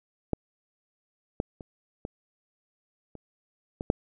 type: clicks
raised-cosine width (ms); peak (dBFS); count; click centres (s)
2; -12 / -13 / -28 / -21 / -29 / -19 / -7; 7; 0.333 / 1.401 / 1.608 / 2.051 / 3.153 / 3.809 / 3.901
effects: none